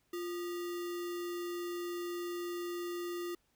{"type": "tone with sample-and-hold", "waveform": "sine", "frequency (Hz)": 349.2, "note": "F4", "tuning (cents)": 0, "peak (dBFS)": -36, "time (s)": [0.13, 3.35], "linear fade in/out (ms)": 5, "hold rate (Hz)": 1575, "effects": ["pink hiss -75 dBFS RMS until 3.55 s"]}